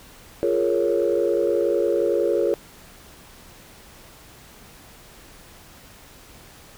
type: chord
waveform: sine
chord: Bb minor seventh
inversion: second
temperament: equal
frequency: 349.2 / 415.3 / 466.2 / 554.4 Hz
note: F4 / Ab4 / Bb4 / Db5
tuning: 0 / 0 / 0 / 0 cents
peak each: -23 dBFS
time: 0.43-2.54 s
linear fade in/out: 0 ms
effects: tanh soft clip ceiling -10 dBFS + pink hiss -47 dBFS RMS until 6.77 s